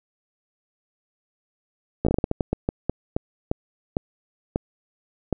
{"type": "slowing click train", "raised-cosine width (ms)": 2, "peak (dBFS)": -8, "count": 17, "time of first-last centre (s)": [2.05, 5.327], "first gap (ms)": 15, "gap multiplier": 1.3, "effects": []}